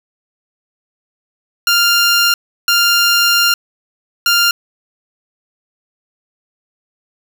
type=tone bursts at uneven times; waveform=15% pulse; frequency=1396.9 Hz; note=F6; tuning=in tune; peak=-3 dBFS; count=3; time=1.67-2.34 / 2.68-3.54 / 4.26-4.51 s; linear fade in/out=2 ms; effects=none